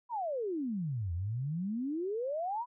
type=exponential two-way sweep; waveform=sine; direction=down then up; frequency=1007 to 82.1 to 1007 Hz; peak=-32 dBFS; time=0.09-2.66 s; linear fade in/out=50 ms; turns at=1.13 s; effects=none